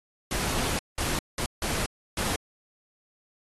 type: noise bursts at uneven times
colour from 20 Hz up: pink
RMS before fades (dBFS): -29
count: 5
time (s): 0.31-0.79 / 0.98-1.19 / 1.38-1.46 / 1.62-1.86 / 2.17-2.36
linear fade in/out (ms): 2
effects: AAC 32 kbps